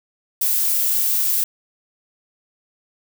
violet noise, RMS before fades -19 dBFS, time 0.41-1.44 s, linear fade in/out 5 ms, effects none

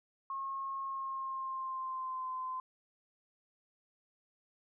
sine tone with pitch glide, 1083 to 1031.1 Hz, C#6 to C6, -41 to -26 cents, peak -36 dBFS, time 0.3-2.6 s, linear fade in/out 2 ms, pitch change -85 cents, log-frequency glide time 0.83-2.29 s, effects none

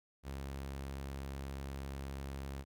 sawtooth tone, 68.3 Hz, C#2, 25 cents flat, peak -37 dBFS, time 0.23-2.65 s, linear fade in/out 50 ms, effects none

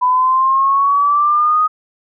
sine exponential sweep, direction up, 994 to 1254 Hz, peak -10 dBFS, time 0.01-1.68 s, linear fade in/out 20 ms, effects none

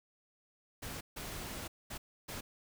pink noise bursts at uneven times, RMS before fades -43 dBFS, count 4, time 0.82-1.01 / 1.16-1.68 / 1.9-1.98 / 2.28-2.41 s, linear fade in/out 10 ms, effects none

